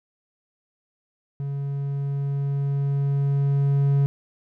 triangle tone with level ramp, 140 Hz, C#3, 18 cents sharp, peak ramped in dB -24 to -14 dBFS, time 1.4-4.06 s, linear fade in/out 0 ms, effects none

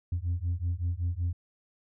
sine beating tone pair, 84.6 / 89.9 Hz, E2 / F#2, +45 / -49 cents, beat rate 5.3 Hz, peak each -29 dBFS, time 0.12-1.33 s, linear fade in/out 5 ms, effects tanh soft clip ceiling -24 dBFS

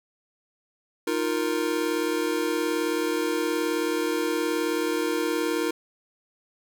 square chord, Eb suspended second, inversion none, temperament just, 311.1 / 350 / 466.7 Hz, Eb4 / F4 / Bb4, 0 / +4 / +2 cents, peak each -29 dBFS, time 1.07-5.71 s, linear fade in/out 5 ms, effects none

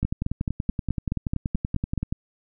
two click trains, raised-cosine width 5 ms, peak -13 / -12 dBFS, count 23 / 10, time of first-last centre 0.03-2.125 / 0.05-1.977 s, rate 10.5 / 4.67 Hz, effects none

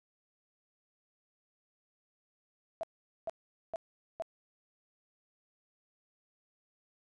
sine tone bursts, 660 Hz, E5, 2 cents sharp, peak -33 dBFS, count 4, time 2.81-4.222 s, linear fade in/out 0 ms, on 23 ms, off 440 ms, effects resampled to 22050 Hz

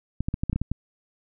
clicks, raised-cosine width 5 ms, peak -13 dBFS, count 9, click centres 0.206 / 0.285 / 0.341 / 0.435 / 0.497 / 0.53 / 0.56 / 0.616 / 0.716 s, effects none

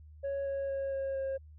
sine tone with pitch steps, 554.4 / 550.3 / 546.1 / 542.1 / 538 Hz, C#5 / C#5 / C#5 / C#5 / C5, 0 / -13 / -26 / -39 / +48 cents, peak -29 dBFS, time 0.23-1.38 s, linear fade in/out 20 ms, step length 230 ms, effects tanh soft clip ceiling -31 dBFS + added 76 Hz sine -50 dBFS peak until 1.58 s

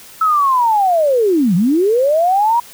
sine linear two-way sweep, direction down then up, 1316 to 163.5 to 968 Hz, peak -10 dBFS, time 0.21-2.6 s, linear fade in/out 5 ms, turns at 1.55 s, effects white hiss -39 dBFS RMS until 2.73 s

